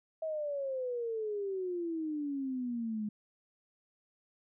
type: exponential sweep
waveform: sine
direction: down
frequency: 646 to 207.7 Hz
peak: -33 dBFS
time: 0.22-3.09 s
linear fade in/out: 5 ms
effects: none

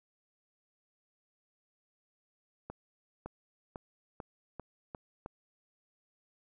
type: accelerating click train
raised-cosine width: 1 ms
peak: -27 dBFS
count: 7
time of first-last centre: 2.7-5.261 s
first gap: 560 ms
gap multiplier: 0.89
effects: none

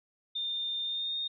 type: tone with pitch glide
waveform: sine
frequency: 3617 to 3680 Hz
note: A7 to A#7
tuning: +47 to -23 cents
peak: -31 dBFS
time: 0.35-1.28 s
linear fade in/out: 10 ms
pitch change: +30 cents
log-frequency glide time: 0.83-1.17 s
effects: none

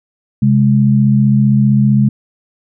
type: tone pair together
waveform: sine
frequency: 132.29 / 207.7 Hz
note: C3 / G#3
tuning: +19 / 0 cents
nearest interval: minor sixth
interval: 781 cents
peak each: -10 dBFS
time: 0.42-2.09 s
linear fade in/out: 5 ms
effects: none

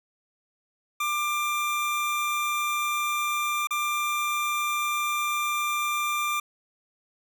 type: tone with dropouts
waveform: 25% pulse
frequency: 1189 Hz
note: D6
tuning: 21 cents sharp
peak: -21 dBFS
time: 1-6.4 s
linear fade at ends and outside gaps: 5 ms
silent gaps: 3.672-3.707 s
effects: none

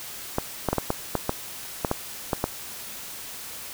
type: clicks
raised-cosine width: 1 ms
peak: -8 dBFS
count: 11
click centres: 0.384 / 0.687 / 0.73 / 0.783 / 0.904 / 1.153 / 1.294 / 1.848 / 1.914 / 2.332 / 2.441 s
effects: white hiss -38 dBFS RMS until 3.73 s

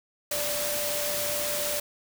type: tone in noise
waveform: sine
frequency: 587.3 Hz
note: D5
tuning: in tune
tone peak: -32 dBFS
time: 0.31-1.8 s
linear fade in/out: 5 ms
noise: white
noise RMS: -30 dBFS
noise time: 0.31-1.8 s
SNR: -5 dB
effects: none

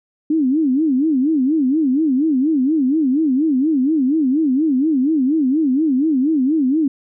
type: tone with vibrato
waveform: sine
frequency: 285.9 Hz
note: D4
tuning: 46 cents flat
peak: -13 dBFS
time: 0.3-6.88 s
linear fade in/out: 5 ms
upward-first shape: sine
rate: 4.2 Hz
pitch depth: 220 cents each way
effects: none

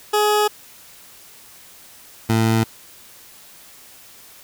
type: tone pair in turn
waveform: 20% pulse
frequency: 420 / 112.28 Hz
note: G#4 / A2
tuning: +19 / +36 cents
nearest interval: octave + major seventh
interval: 2283 cents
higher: first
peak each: -10 dBFS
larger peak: neither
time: 0.13-0.48 / 2.29-2.64 s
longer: neither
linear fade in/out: 10 ms
effects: white hiss -45 dBFS RMS until 4.43 s

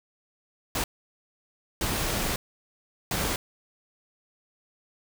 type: noise bursts at uneven times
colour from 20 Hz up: pink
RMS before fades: -28 dBFS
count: 3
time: 0.75-0.84 / 1.81-2.36 / 3.11-3.36 s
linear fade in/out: 2 ms
effects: none

